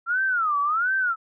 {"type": "tone with vibrato", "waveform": "sine", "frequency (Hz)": 1335, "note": "E6", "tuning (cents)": 22, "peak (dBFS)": -20, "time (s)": [0.06, 1.16], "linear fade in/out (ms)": 50, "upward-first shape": "sine", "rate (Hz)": 1.4, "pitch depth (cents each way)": 270, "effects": []}